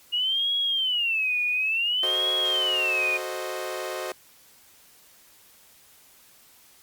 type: tone with vibrato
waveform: sine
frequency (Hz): 2853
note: F7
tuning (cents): +36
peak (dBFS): -22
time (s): 0.12-3.18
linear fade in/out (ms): 20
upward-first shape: sine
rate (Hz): 0.57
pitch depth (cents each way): 260
type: chord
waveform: sawtooth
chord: F# diminished seventh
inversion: none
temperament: equal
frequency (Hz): 370 / 440 / 523.3 / 622.3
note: F#4 / A4 / C5 / Eb5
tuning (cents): 0 / 0 / 0 / 0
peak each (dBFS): -31 / -36 / -31 / -31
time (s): 2.03-4.12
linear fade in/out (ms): 2
effects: white hiss -55 dBFS RMS until 6.82 s + Opus 48 kbps